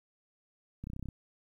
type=clicks; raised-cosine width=5 ms; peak=-28 dBFS; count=9; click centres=0.84 / 0.871 / 0.901 / 0.934 / 0.964 / 0.995 / 1.027 / 1.057 / 1.087 s; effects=11-bit